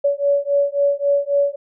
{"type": "beating tone pair", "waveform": "sine", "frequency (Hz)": [565, 568.7], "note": ["C#5", "C#5"], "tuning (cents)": [33, 44], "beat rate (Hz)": 3.7, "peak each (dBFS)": -18, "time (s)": [0.04, 1.56], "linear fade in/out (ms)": 10, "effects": []}